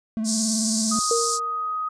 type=tone with vibrato; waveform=triangle; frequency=220 Hz; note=A3; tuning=in tune; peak=-21 dBFS; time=0.17-0.99 s; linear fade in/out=0 ms; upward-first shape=sine; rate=18 Hz; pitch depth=40 cents each way
type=band-pass noise; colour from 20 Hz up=white; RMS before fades=-26 dBFS; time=0.24-1.4 s; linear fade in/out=50 ms; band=4600 to 9100 Hz; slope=48 dB/octave
type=tone with pitch glide; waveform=sine; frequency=1244.5 to 1253.9 Hz; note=D#6 to D#6; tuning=0 to +13 cents; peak=-24 dBFS; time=0.91-1.89 s; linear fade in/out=10 ms; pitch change=+13 cents; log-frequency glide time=1.19-1.7 s
type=tone with exponential decay; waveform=sine; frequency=466.2 Hz; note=A#4; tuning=in tune; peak=-18 dBFS; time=1.11-1.76 s; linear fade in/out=2 ms; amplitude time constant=140 ms
effects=resampled to 22050 Hz